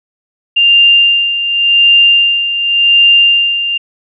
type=tone with tremolo; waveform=sine; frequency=2794 Hz; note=F7; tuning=in tune; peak=-3 dBFS; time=0.56-3.78 s; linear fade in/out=10 ms; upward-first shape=sine; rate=0.89 Hz; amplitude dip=65%; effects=none